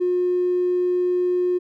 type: tone with tanh clipping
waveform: triangle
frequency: 359.2 Hz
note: F4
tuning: 49 cents sharp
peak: -17 dBFS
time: 0-1.59 s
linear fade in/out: 20 ms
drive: 1 dB
effects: none